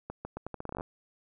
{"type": "accelerating click train", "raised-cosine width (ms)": 1, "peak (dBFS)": -23, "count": 14, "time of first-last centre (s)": [0.1, 0.809], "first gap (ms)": 150, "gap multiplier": 0.8, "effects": []}